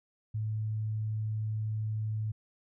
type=tone; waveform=sine; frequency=108.4 Hz; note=A2; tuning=25 cents flat; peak=-30 dBFS; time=0.34-2.32 s; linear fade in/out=10 ms; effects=none